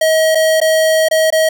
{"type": "tone with dropouts", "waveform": "square", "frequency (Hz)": 636, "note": "D#5", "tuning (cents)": 38, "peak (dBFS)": -10, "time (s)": [0.01, 1.49], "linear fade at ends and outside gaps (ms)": 5, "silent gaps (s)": [[0.349, 0.353], [0.603, 0.614], [1.086, 1.111], [1.304, 1.324]], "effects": []}